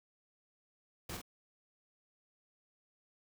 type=noise with echo; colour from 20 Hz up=pink; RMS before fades=-43 dBFS; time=1.09-1.17 s; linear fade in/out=5 ms; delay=46 ms; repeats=1; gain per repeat=-4 dB; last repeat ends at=1.216 s; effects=none